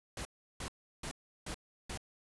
pink noise bursts, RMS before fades -41 dBFS, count 5, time 0.17-1.975 s, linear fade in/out 2 ms, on 81 ms, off 350 ms, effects resampled to 24000 Hz

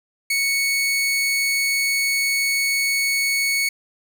sawtooth tone, 2217 Hz, C#7, in tune, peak -15 dBFS, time 0.3-3.69 s, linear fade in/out 5 ms, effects none

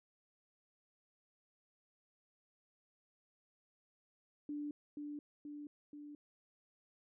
sine tone with echo, 293.7 Hz, D4, in tune, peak -39 dBFS, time 4.49-4.71 s, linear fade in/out 2 ms, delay 480 ms, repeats 3, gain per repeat -3 dB, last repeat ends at 6.15 s, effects none

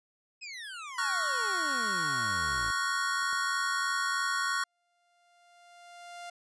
25% pulse exponential sweep, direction down, 2605 to 49 Hz, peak -36 dBFS, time 0.41-2.72 s, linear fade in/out 20 ms
square chord, Gb major seventh, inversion second, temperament equal, 1108.7 / 1396.9 / 1480 / 1864.7 Hz, Db6 / F6 / Gb6 / Bb6, 0 / 0 / 0 / 0 cents, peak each -33 / -36 / -34 / -37 dBFS, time 0.98-4.64 s, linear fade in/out 5 ms
clicks, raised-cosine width 1 ms, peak -45 / -37 dBFS, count 2, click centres 3.225 / 3.33 s
sawtooth tone with exponential growth, 698.5 Hz, F5, in tune, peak -36 dBFS, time 4.59-6.3 s, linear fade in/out 5 ms, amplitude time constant 370 ms
effects resampled to 22050 Hz

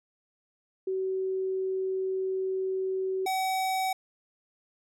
sine / square tone pair in turn, 378.8 / 757.6 Hz, F#4 / F#5, +41 / +41 cents, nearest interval octave, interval 1200 cents, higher second, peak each -27 dBFS, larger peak neither, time 0.87-3.26 / 3.26-3.93 s, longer first, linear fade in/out 5 ms, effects none

